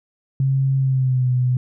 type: tone with pitch glide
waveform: sine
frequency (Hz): 134.8 to 125.77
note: C#3 to B2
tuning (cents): -48 to +32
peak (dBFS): -15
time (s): 0.4-1.57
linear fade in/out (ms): 2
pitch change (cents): -120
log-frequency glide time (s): 0.77-1.3
effects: none